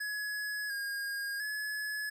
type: tone with pitch steps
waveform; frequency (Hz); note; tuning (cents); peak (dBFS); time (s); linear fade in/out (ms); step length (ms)
square; 1688 / 1626 / 1703; G#6 / G#6 / G#6; +28 / -37 / +43; -35; 0-2.1; 10; 700
effects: none